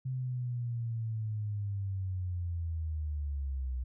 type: linear sweep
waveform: sine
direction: down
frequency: 130.6 to 61.74 Hz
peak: -32 dBFS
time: 0.05-3.84 s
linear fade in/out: 10 ms
effects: none